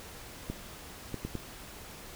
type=clicks; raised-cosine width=3 ms; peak=-21 dBFS; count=4; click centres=0.5 / 1.143 / 1.25 / 1.353 s; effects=pink hiss -47 dBFS RMS until 2.15 s